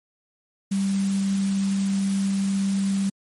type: tone in noise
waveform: sine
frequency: 195.6 Hz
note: G3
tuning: 4 cents flat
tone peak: -20 dBFS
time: 0.71-3.1 s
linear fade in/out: 10 ms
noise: white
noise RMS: -37 dBFS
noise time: 0.71-3.1 s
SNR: +14 dB
effects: MP3 48 kbps